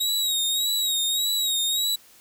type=tone with vibrato; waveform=sawtooth; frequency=3800 Hz; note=A#7; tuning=33 cents sharp; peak=-19 dBFS; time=0-1.96 s; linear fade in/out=10 ms; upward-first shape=sine; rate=1.7 Hz; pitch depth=60 cents each way; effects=white hiss -53 dBFS RMS until 2.2 s